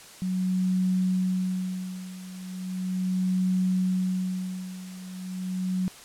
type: tone with tremolo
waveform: sine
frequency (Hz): 185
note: F#3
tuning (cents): 0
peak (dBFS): -21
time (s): 0.22-5.88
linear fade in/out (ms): 0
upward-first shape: sine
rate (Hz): 0.37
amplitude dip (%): 85
effects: white hiss -47 dBFS RMS until 6.04 s + low-pass 10000 Hz 12 dB/octave